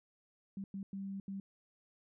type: tone bursts at uneven times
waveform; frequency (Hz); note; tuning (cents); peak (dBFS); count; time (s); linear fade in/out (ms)
sine; 195.6; G3; -4; -39; 4; 0.57-0.64 / 0.74-0.83 / 0.93-1.2 / 1.28-1.4; 2
effects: none